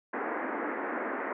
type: band-pass noise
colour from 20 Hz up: pink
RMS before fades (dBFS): -34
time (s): 0.13-1.33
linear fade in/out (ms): 5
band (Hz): 250 to 2000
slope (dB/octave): 48
effects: none